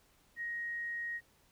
sine tone, 1879 Hz, A#6, 13 cents sharp, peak -36 dBFS, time 0.36-1.21 s, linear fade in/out 50 ms, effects pink hiss -68 dBFS RMS until 1.51 s

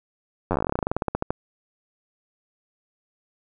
slowing click train, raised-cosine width 1 ms, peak -9 dBFS, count 24, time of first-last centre 0.51-1.305 s, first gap 10 ms, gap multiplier 1.1, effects none

